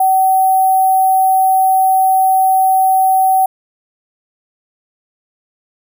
sine tone with sample-and-hold, 760 Hz, F#5, 46 cents sharp, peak -8 dBFS, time 0-3.46 s, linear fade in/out 5 ms, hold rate 11025 Hz, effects none

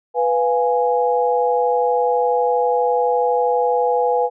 sine chord, F diminished, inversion second, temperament equal, 493.9 / 698.5 / 830.6 Hz, Cb5 / F5 / Ab5, 0 / 0 / 0 cents, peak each -17 / -23 / -19 dBFS, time 0.14-4.3 s, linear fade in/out 50 ms, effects none

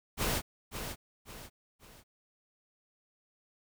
pink noise with echo, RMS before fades -31 dBFS, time 0.17-0.42 s, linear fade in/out 50 ms, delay 540 ms, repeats 3, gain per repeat -8 dB, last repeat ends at 2.04 s, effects none

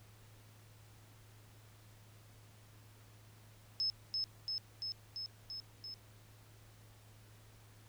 sine tone with echo, 5200 Hz, E8, 24 cents flat, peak -32 dBFS, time 3.8-3.9 s, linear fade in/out 0 ms, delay 340 ms, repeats 6, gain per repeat -2 dB, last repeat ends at 5.94 s, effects added 107 Hz sine -59 dBFS peak until 7.88 s + pink hiss -64 dBFS RMS until 7.88 s

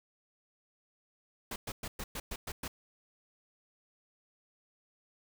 pink noise bursts, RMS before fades -39 dBFS, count 8, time 1.51-2.68 s, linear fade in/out 5 ms, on 50 ms, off 110 ms, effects none

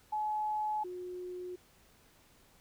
sine tone pair in turn, 852 / 361.1 Hz, G#5 / F#4, +44 / -42 cents, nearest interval octave + minor third, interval 1486 cents, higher first, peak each -31 / -39 dBFS, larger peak first, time 0.12-0.84 / 0.84-1.56 s, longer neither, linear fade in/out 10 ms, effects pink hiss -64 dBFS RMS until 2.6 s

